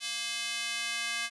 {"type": "tone with high-pass filter sweep", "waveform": "square", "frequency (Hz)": 233.1, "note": "A#3", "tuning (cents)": 0, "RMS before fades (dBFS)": -34, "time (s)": [0, 1.3], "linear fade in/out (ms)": 50, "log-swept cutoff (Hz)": [3100, 2000], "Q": 1.4, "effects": ["resampled to 24000 Hz"]}